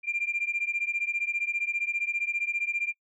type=beating tone pair; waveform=sine; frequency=2377 / 2392 Hz; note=D7 / D7; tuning=+20 / +31 cents; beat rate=15 Hz; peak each=-29 dBFS; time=0.03-2.94 s; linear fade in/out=50 ms; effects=noise-tail reverb RT60 0.1 s tail -26 dB re dry + tanh soft clip ceiling -20 dBFS